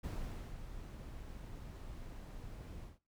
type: noise with ADSR envelope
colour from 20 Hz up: brown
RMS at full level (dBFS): -40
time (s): 0.03-2.99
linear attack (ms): 14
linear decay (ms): 500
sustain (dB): -8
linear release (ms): 170
effects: noise-tail reverb RT60 0.3 s tail -19 dB re dry